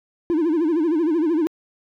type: tone with vibrato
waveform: triangle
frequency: 323.4 Hz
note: E4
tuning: 33 cents flat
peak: -14 dBFS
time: 0.3-1.47 s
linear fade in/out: 0 ms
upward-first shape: sine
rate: 13 Hz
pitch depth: 140 cents each way
effects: tanh soft clip ceiling -11 dBFS